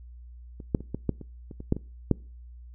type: clicks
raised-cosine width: 3 ms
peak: -28 / -9 / -27 / -17 / -11 / -26 / -27 / -26 / -9 / -21 / -7 dBFS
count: 11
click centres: 0.602 / 0.748 / 0.806 / 0.946 / 1.093 / 1.213 / 1.512 / 1.604 / 1.724 / 1.766 / 2.113 s
effects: noise-tail reverb RT60 0.4 s tail -25 dB re dry + added 60 Hz sine -43 dBFS peak until 2.74 s